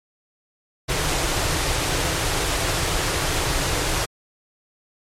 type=band-stop noise; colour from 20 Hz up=pink; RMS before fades=-22 dBFS; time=0.88-4.06 s; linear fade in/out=20 ms; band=180 to 270 Hz; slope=96 dB/octave; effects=low-pass 10000 Hz 12 dB/octave + MP3 64 kbps